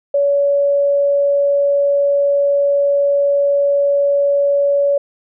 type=tone; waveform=sine; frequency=566 Hz; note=C#5; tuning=36 cents sharp; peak=-11 dBFS; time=0.14-4.98 s; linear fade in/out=5 ms; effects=none